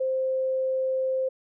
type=tone; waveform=sine; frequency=523.3 Hz; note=C5; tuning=in tune; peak=-23 dBFS; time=0-1.29 s; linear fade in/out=10 ms; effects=none